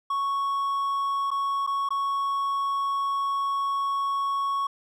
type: tone with dropouts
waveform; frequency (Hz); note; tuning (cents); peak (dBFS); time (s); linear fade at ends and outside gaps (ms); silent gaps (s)
triangle; 1108.7; C#6; 0; -22; 0.1-4.67; 5; 1.306-1.313 / 1.666-1.673 / 1.89-1.905
effects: none